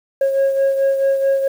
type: beating tone pair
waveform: sine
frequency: 544 / 548.6 Hz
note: C#5 / C#5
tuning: -33 / -18 cents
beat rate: 4.6 Hz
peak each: -12 / -20 dBFS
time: 0.21-1.48 s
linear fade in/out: 5 ms
effects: tanh soft clip ceiling -11 dBFS + 7-bit